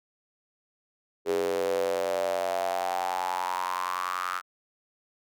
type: tone with high-pass filter sweep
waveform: square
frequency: 45.26 Hz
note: F#1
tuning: 37 cents flat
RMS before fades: -29 dBFS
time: 1.25-4.42 s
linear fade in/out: 50 ms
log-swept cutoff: 410 to 1300 Hz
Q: 7.1
effects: none